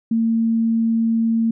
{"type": "tone", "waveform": "sine", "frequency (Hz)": 227.1, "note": "A#3", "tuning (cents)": -45, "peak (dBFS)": -15, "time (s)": [0.11, 1.51], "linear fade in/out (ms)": 5, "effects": []}